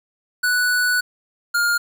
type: tone pair in turn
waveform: square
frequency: 1480 / 1412.8 Hz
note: F#6 / F6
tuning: 0 / +20 cents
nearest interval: minor second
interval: 80 cents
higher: first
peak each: -17 dBFS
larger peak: neither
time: 0.43-1.01 / 1.54-1.78 s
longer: first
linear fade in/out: 10 ms
effects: 8-bit